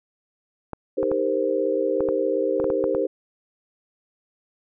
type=clicks; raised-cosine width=1 ms; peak=-16 dBFS; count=10; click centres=0.733 / 1.03 / 1.116 / 2.006 / 2.088 / 2.6 / 2.643 / 2.702 / 2.841 / 2.949 s
type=chord; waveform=sine; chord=C minor seventh; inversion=first; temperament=equal with one note detuned; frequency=311.1 / 396.1 / 466.2 / 523.3 Hz; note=Eb4 / G4 / Bb4 / C5; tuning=0 / +18 / 0 / 0 cents; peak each=-28 / -25 / -26 / -24 dBFS; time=0.97-3.07 s; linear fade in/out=10 ms
effects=none